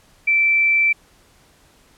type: tone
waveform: sine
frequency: 2333 Hz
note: D7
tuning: 12 cents flat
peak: -13 dBFS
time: 0.27-0.93 s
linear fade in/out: 10 ms
effects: pink hiss -54 dBFS RMS until 1.97 s + low-pass 12000 Hz 12 dB/octave